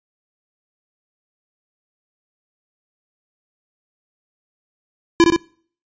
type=tone with echo; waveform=square; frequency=337.5 Hz; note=E4; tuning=41 cents sharp; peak=-8 dBFS; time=5.2-5.24 s; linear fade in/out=0 ms; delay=61 ms; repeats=2; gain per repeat=-3 dB; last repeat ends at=5.362 s; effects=noise-tail reverb RT60 0.5 s tail -25 dB re dry + resampled to 16000 Hz

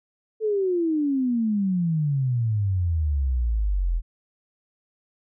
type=exponential sweep; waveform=sine; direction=down; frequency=446.2 to 40.14 Hz; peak=-20 dBFS; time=0.4-4.02 s; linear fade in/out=50 ms; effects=none

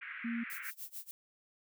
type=band-pass noise; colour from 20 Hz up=white; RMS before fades=-45 dBFS; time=0.01-0.71 s; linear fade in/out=10 ms; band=1400 to 2300 Hz; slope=48 dB/octave
type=tone; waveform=sine; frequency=233.1 Hz; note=A#3; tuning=in tune; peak=-34 dBFS; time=0.24-0.44 s; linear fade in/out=10 ms
type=noise with tremolo; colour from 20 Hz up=violet; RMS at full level=-43 dBFS; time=0.5-1.11 s; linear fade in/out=0 ms; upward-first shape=sine; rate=6.8 Hz; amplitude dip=95%
effects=none

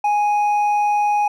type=tone with hard clipping; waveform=sine; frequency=830 Hz; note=G#5; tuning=1 cent flat; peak=-16 dBFS; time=0.04-1.28 s; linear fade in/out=5 ms; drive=4 dB; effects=none

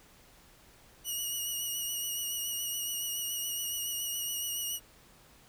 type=tone with vibrato; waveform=10% pulse; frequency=2900 Hz; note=F#7; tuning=35 cents flat; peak=-25 dBFS; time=1.04-4.8 s; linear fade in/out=50 ms; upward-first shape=sine; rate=7.1 Hz; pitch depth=29 cents each way; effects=pink hiss -59 dBFS RMS until 5.48 s

